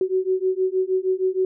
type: beating tone pair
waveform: sine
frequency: 371.5 / 377.9 Hz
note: F#4 / F#4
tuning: +7 / +37 cents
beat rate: 6.4 Hz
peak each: -22 / -22 dBFS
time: 0.01-1.45 s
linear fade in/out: 2 ms
effects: none